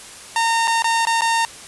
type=tone with dropouts; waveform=sawtooth; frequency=916 Hz; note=A#5; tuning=31 cents flat; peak=-12 dBFS; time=0.36-1.45 s; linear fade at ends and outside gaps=1 ms; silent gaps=0.674-0.678 / 0.822-0.843 / 1.052-1.07 / 1.209-1.219 s; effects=white hiss -38 dBFS RMS until 1.67 s + resampled to 24000 Hz